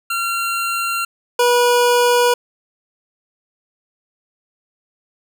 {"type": "tone pair in turn", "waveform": "25% pulse", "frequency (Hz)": [1374, 485.8], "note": ["F6", "B4"], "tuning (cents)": [-29, -29], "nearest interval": "octave + tritone", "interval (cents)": 1800, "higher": "first", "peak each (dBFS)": [-15, -8], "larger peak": "second", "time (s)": [[0.1, 1.05], [1.39, 2.34]], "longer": "neither", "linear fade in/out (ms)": 5, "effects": []}